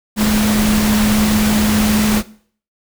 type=tone in noise; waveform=sine; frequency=212.8 Hz; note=G#3; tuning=42 cents sharp; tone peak=-12 dBFS; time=0.16-2.23 s; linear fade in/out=50 ms; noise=pink; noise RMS=-19 dBFS; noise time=0.16-2.23 s; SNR=+4 dB; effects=noise-tail reverb RT60 0.5 s tail -18 dB re dry